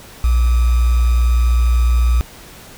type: tone with sample-and-hold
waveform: sine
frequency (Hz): 60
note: B1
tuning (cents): -49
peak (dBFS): -10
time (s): 0.24-2.21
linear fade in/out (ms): 0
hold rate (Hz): 1225
effects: pink hiss -39 dBFS RMS until 2.77 s

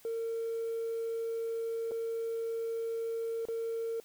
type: tone with dropouts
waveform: triangle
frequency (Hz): 456.7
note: A#4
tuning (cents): -36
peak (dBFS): -29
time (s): 0.05-4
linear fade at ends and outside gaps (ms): 1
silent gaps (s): 1.911-1.917 / 3.453-3.485
effects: tanh soft clip ceiling -29 dBFS + white hiss -60 dBFS RMS until 4.04 s

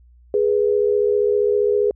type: tone pair together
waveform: sine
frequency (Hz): 414.9 / 490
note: G#4 / B4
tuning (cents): -2 / -14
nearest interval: minor third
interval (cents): 288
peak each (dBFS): -16 / -20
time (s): 0.34-1.91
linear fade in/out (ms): 2
effects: added 60 Hz sine -47 dBFS peak until 1.95 s

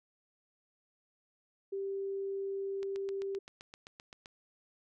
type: tone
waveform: sine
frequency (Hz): 392.1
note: G4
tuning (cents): 0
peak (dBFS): -34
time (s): 1.72-3.39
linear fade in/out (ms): 10
type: click train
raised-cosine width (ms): 0.2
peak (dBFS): -31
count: 12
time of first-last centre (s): 2.83-4.259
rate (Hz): 7.7
effects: none

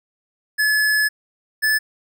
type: tone pair in turn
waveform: square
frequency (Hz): 1713 / 1734.9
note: A6 / A6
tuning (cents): -47 / -25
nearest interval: unison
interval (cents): 22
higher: second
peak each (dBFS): -16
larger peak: neither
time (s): 0.58-1.09 / 1.62-1.79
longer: first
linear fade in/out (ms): 20
effects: none

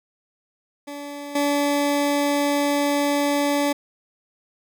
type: tone with level steps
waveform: 20% pulse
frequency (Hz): 287.3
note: D4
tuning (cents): -38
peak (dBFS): -27 / -14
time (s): 0.87-3.73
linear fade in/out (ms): 10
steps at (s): 1.35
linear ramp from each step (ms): 5
effects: none

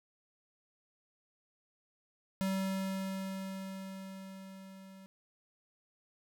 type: tone with level ramp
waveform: square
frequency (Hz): 191.8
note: G3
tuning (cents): -37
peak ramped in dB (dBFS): -31 to -52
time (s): 2.41-5.06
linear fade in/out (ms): 0
effects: none

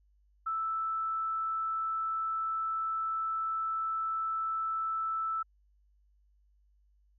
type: tone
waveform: sine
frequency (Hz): 1318.5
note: E6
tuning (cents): 0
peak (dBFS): -30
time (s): 0.46-5.43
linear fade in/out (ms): 10
effects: added 50 Hz sine -64 dBFS peak until 7.18 s

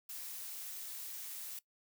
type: noise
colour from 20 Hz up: blue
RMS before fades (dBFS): -45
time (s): 0.09-1.59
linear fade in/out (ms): 5
effects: noise-tail reverb RT60 0.1 s tail -19 dB re dry

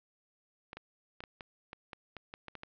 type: clicks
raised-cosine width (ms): 0.3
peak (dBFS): -27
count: 12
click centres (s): 0.731 / 0.77 / 1.205 / 1.238 / 1.408 / 1.731 / 1.932 / 2.167 / 2.339 / 2.483 / 2.553 / 2.634
effects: low-pass 4000 Hz 12 dB/octave

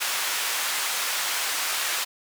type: band-pass noise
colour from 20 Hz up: pink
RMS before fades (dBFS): -27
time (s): 0-2.05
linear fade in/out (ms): 20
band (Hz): 1200 to 16000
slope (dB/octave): 12
effects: none

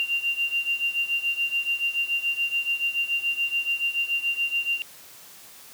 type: beating tone pair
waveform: sine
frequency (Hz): 2775 / 2782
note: F7 / F7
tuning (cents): -12 / -7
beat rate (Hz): 7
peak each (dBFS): -25 / -28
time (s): 0-4.82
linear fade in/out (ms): 0
effects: white hiss -47 dBFS RMS until 5.73 s + high-pass 80 Hz 12 dB/octave

